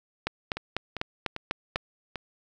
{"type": "two click trains", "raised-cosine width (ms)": 0.3, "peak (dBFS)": [-18, -11], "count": [5, 7], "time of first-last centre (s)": [[0.57, 2.157], [0.27, 1.759]], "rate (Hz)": [2.52, 4.03], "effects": []}